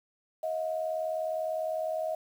sine tone pair together, 635.2 / 715 Hz, D#5 / F5, +36 / +41 cents, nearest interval major second, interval 205 cents, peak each -30 / -36 dBFS, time 0.43-2.15 s, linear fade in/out 5 ms, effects 9-bit

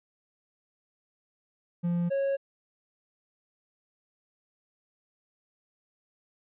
triangle tone pair in turn, 173.2 / 549.9 Hz, F3 / C#5, -14 / -14 cents, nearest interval octave + minor sixth, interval 2000 cents, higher second, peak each -23 dBFS, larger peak neither, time 1.83-2.1 / 2.1-2.37 s, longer neither, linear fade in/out 20 ms, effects resampled to 8000 Hz

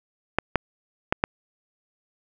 clicks, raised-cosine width 0.5 ms, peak -4 dBFS, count 4, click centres 0.386 / 0.557 / 1.125 / 1.239 s, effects none

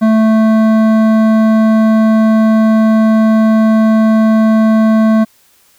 sine tone with hard clipping, 220 Hz, A3, in tune, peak -8 dBFS, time 0.01-5.25 s, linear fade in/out 20 ms, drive 12 dB, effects white hiss -50 dBFS RMS until 5.78 s

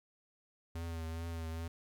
square tone with vibrato, 82.41 Hz, E2, in tune, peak -39 dBFS, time 0.75-1.68 s, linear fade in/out 5 ms, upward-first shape triangle, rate 2.4 Hz, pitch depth 40 cents each way, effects 13-bit

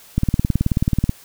click train, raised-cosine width 5 ms, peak -4 dBFS, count 18, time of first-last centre 0.18-1.094 s, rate 18.6 Hz, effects white hiss -46 dBFS RMS until 1.24 s

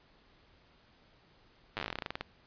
slowing click train, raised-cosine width 0.3 ms, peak -19 dBFS, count 18, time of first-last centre 1.77-2.21 s, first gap 9 ms, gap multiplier 1.12, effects pink hiss -64 dBFS RMS until 2.46 s + resampled to 11025 Hz

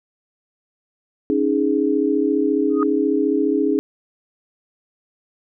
sine chord, C# suspended second, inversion none, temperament just, 277.2 / 311.8 / 415.8 Hz, C#4 / D#4 / G#4, 0 / +4 / +2 cents, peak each -20 / -20 / -20 dBFS, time 1.3-3.79 s, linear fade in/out 0 ms
sine tone with exponential growth, 1244.5 Hz, D#6, in tune, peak -17 dBFS, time 2.7-2.83 s, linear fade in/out 1 ms, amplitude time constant 27 ms
effects none

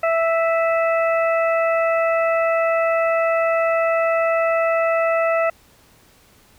harmonic tone with a mistuned harmonic, 660 Hz, E5, 2 cents sharp, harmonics 1 / 2 / 3 / 4, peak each -17 / -23 / -27 / -29 dBFS, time 0.03-5.5 s, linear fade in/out 5 ms, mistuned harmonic 4, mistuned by -18 cents, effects pink hiss -53 dBFS RMS until 6.58 s

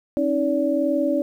sine tone cluster, 272.8 / 314.4 / 574 Hz, C#4 / D#4 / D5, -28 / +18 / -40 cents, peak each -23 / -23 / -22 dBFS, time 0.17-1.22 s, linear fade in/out 0 ms, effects 9-bit

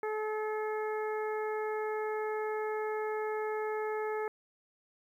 harmonic tone, 430.1 Hz, A4, 39 cents flat, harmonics 1 / 2 / 3 / 4 / 5, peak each -33 / -39 / -43 / -45 / -47 dBFS, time 0.03-4.28 s, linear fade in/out 2 ms, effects 11-bit

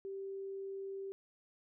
sine tone, 390 Hz, G4, 9 cents flat, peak -40 dBFS, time 0.05-1.12 s, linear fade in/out 0 ms, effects none

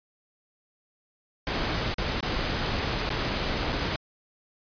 pink noise with dropouts, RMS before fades -28 dBFS, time 1.47-3.96 s, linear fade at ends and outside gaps 0 ms, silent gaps 1.942-1.983 / 2.206-2.228 / 3.092-3.103 / 3.723-3.728 s, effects resampled to 11025 Hz

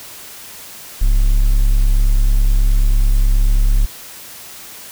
triangle tone, 34.65 Hz, C#1, in tune, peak -7 dBFS, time 1.01-3.86 s, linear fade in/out 10 ms, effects white hiss -35 dBFS RMS until 4.91 s

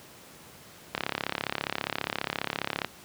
click train, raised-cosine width 0.3 ms, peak -11 dBFS, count 67, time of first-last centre 0.95-2.847 s, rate 34.8 Hz, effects pink hiss -50 dBFS RMS until 3.04 s + high-pass 100 Hz 12 dB/octave

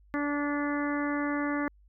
harmonic tone, 290 Hz, D4, 22 cents flat, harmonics 1 / 2 / 3 / 4 / 5 / 6 / 7, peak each -29 / -37 / -40 / -37 / -40 / -38 / -41 dBFS, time 0.14-1.68 s, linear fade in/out 0 ms, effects added 50 Hz sine -56 dBFS peak until 1.88 s

